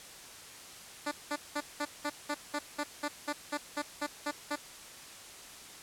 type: tone bursts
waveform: 10% pulse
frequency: 293.5 Hz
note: D4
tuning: 1 cent flat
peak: -23 dBFS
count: 15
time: 1.06-4.56 s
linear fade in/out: 10 ms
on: 56 ms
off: 190 ms
effects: white hiss -49 dBFS RMS until 5.82 s + low-pass 10000 Hz 12 dB/octave